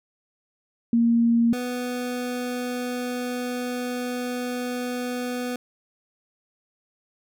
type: tone pair in turn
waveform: sine / 25% pulse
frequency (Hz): 233.1 / 247.4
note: A#3 / B3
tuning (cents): 0 / +3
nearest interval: minor second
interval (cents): 103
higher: second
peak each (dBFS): -16 / -23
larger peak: first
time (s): 0.93-1.53 / 1.53-5.56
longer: second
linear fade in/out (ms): 2
effects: none